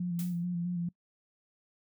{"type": "tone with vibrato", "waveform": "sine", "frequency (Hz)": 174.8, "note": "F3", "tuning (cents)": 2, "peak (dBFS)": -30, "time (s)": [0, 0.89], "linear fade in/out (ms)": 5, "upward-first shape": "square", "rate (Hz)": 4.6, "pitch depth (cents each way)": 29}
{"type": "noise with exponential decay", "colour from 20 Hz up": "blue", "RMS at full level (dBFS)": -40, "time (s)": [0.19, 0.45], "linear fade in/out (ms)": 1, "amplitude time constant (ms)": 55}
{"effects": ["noise-tail reverb RT60 0.1 s tail -24 dB re dry"]}